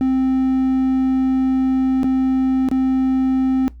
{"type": "tone with dropouts", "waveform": "triangle", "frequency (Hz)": 261.8, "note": "C4", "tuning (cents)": 1, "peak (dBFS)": -12, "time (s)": [0.01, 3.68], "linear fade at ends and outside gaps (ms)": 0, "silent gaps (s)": [[2.032, 2.042], [2.687, 2.714]], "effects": ["noise-tail reverb RT60 0.2 s tail -21 dB re dry", "added 60 Hz sine -36 dBFS peak until 3.8 s"]}